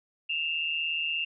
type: tone pair together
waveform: sine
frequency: 2637 / 2794 Hz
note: E7 / F7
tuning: 0 / 0 cents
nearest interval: minor second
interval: 100 cents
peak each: -32 / -29 dBFS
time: 0.29-1.25 s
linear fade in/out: 10 ms
effects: none